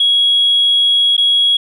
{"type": "tone with dropouts", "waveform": "sine", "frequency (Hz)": 3322, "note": "G#7", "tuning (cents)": 0, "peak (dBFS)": -8, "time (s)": [0, 1.57], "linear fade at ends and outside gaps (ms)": 5, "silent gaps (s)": [1.167, 1.178], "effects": ["tanh soft clip ceiling -4 dBFS"]}